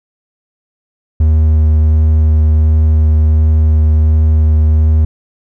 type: tone with vibrato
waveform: triangle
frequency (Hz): 77.7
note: D#2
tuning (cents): -2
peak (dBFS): -4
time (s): 1.2-5.05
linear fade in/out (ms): 5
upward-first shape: sine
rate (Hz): 1.4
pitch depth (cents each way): 9
effects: none